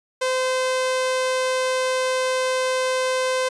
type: tone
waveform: sawtooth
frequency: 515 Hz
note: C5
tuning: 28 cents flat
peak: -16 dBFS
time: 0.21-3.49 s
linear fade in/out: 10 ms
effects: resampled to 22050 Hz